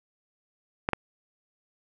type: clicks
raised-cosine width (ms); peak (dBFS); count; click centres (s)
0.5; -10 / -9; 2; 0.889 / 0.933
effects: none